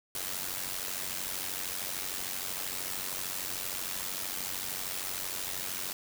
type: noise with amplitude modulation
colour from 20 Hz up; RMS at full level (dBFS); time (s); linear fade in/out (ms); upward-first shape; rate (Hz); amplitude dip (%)
white; -33; 0.15-5.93; 2; sine; 93.1; 70
effects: none